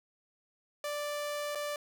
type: tone with dropouts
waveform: sawtooth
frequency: 587.3 Hz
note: D5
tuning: in tune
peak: -30 dBFS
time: 0.84-1.76 s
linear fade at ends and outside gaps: 2 ms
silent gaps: 1.55-1.555 s
effects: 12-bit